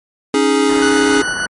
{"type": "chord", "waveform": "square", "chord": "C# suspended second", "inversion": "none", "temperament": "equal", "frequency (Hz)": [277.2, 311.1, 415.3], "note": ["C#4", "D#4", "G#4"], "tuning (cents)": [0, 0, 0], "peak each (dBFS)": [-16, -18, -15], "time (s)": [0.34, 1.22], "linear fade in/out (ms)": 2}
{"type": "low-pass noise", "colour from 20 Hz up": "white", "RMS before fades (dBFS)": -28, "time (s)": [0.69, 1.47], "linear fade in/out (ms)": 5, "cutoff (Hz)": 1900, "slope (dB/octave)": 96}
{"type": "tone with tremolo", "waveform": "40% pulse", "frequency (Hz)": 1480, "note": "F#6", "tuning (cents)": 0, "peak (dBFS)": -16, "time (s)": [0.82, 1.46], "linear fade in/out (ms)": 5, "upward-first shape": "square", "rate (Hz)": 6.9, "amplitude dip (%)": 25}
{"effects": ["MP3 48 kbps"]}